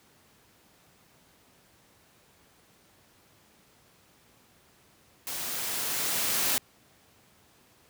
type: noise with level ramp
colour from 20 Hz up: white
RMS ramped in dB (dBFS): -35 to -26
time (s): 5.27-6.58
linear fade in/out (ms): 0
effects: pink hiss -61 dBFS RMS until 7.89 s + high-pass 80 Hz 12 dB/octave